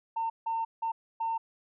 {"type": "tone bursts at uneven times", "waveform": "sine", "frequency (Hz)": 907, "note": "A#5", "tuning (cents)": -48, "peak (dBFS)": -27, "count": 4, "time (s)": [[0.16, 0.3], [0.46, 0.65], [0.82, 0.92], [1.2, 1.38]], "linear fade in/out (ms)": 10, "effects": ["tanh soft clip ceiling -24 dBFS"]}